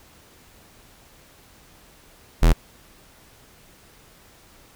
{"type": "tone", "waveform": "square", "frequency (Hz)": 41.28, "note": "E1", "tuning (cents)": 3, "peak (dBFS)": -12, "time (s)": [2.42, 2.53], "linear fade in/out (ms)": 10, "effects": ["pink hiss -52 dBFS RMS until 4.75 s"]}